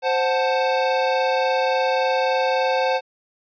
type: chord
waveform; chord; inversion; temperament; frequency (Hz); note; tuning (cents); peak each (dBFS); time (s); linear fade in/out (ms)
square; F# diminished; second; equal; 523.3 / 740 / 880; C5 / F#5 / A5; 0 / 0 / 0; -21 / -25 / -25; 0.02-3.01; 50
effects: resampled to 11025 Hz